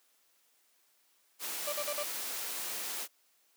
white noise, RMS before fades -38 dBFS, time 1.39-3.08 s, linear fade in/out 50 ms
35% pulse tone bursts, 587.3 Hz, D5, in tune, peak -32 dBFS, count 4, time 1.67-2.032 s, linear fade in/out 5 ms, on 56 ms, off 46 ms
effects white hiss -70 dBFS RMS until 3.56 s + high-pass 300 Hz 12 dB/octave

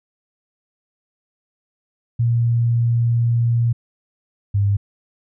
sine tone pair in turn, 117.7 / 100.68 Hz, A#2 / G2, +17 / +47 cents, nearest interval minor third, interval 270 cents, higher first, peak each -14 dBFS, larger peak neither, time 2.19-3.73 / 4.54-4.77 s, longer first, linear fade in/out 10 ms, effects none

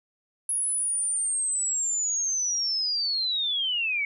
sine linear sweep, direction down, 10548 to 2196 Hz, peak -24 dBFS, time 0.49-4.05 s, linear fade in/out 2 ms, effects none

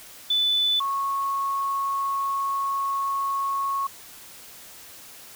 sine tone pair in turn, 3494 / 1100.5 Hz, A7 / C#6, -13 / -13 cents, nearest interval octave + minor sixth, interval 2000 cents, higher first, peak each -19 / -23 dBFS, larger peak first, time 0.3-0.8 / 0.8-3.87 s, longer second, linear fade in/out 5 ms, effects white hiss -45 dBFS RMS until 5.35 s

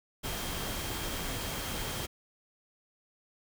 sine tone in noise, 3206 Hz, G7, 38 cents sharp, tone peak -46 dBFS, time 0.23-2.07 s, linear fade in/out 20 ms, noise pink, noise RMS -36 dBFS, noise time 0.23-2.07 s, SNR -13 dB, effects none

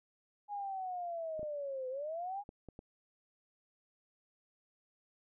sine linear two-way sweep, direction down then up, 830.6 to 505 to 830.6 Hz, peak -37 dBFS, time 0.48-2.44 s, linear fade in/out 50 ms, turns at 1.89 s
clicks, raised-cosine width 2 ms, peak -35 dBFS, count 5, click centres 1.394 / 1.43 / 2.491 / 2.687 / 2.791 s
effects none

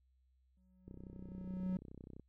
triangle tone with exponential growth, 185 Hz, F#3, in tune, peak -31 dBFS, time 0.57-1.77 s, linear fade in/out 2 ms, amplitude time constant 260 ms
click train, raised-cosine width 3 ms, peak -38 dBFS, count 43, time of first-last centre 0.88-2.197 s, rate 31.9 Hz
effects added 64 Hz sine -70 dBFS peak until 2.28 s

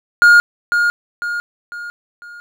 triangle tone with echo, 1423 Hz, F6, 32 cents sharp, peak -3 dBFS, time 0.22-0.4 s, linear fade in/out 0 ms, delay 500 ms, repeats 4, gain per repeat -7 dB, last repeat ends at 2.4 s, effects none

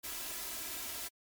white noise with comb filter, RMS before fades -41 dBFS, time 0.03-1.09 s, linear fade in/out 20 ms, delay 3 ms, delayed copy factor +0.6, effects MP3 96 kbps

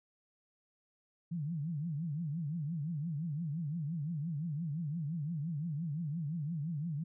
sine tone with vibrato, 156.8 Hz, D#3, 14 cents sharp, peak -34 dBFS, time 1.31-7.04 s, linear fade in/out 10 ms, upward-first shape triangle, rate 5.8 Hz, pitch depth 230 cents each way, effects none

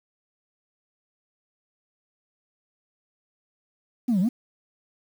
sine exponential two-way sweep, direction down then up, 261.1 to 173.4 to 261.1 Hz, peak -17 dBFS, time 4.08-4.29 s, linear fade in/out 10 ms, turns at 4.2 s, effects tanh soft clip ceiling -17 dBFS + 8-bit

